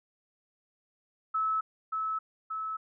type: tone with echo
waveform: sine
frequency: 1300 Hz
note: E6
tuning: 24 cents flat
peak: -26 dBFS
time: 1.34-1.61 s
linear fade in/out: 10 ms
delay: 580 ms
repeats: 2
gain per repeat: -3 dB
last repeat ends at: 2.77 s
effects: none